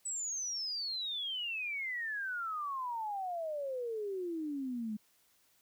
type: exponential sweep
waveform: sine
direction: down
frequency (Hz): 8020 to 207.7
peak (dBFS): -35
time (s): 0.05-4.97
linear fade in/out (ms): 10
effects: white hiss -70 dBFS RMS until 5.61 s